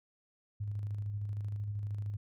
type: tone with tremolo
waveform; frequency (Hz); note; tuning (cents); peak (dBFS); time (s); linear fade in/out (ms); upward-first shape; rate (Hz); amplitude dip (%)
sine; 103.1; G#2; -12; -33; 0.6-2.17; 10; square; 13; 30
effects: none